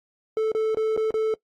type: tone with dropouts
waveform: triangle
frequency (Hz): 438.6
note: A4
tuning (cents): -6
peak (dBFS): -18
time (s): 0.37-1.34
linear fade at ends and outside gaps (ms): 1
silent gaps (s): 0.518-0.549 / 0.747-0.771 / 0.965-0.975 / 1.107-1.141
effects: noise-tail reverb RT60 0.1 s tail -21 dB re dry + AAC 64 kbps